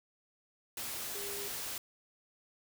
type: tone in noise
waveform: sine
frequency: 403.9 Hz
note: G#4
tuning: 48 cents flat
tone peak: -44 dBFS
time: 1.15-1.48 s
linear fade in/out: 2 ms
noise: white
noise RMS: -40 dBFS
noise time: 0.77-1.78 s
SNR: -7 dB
effects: none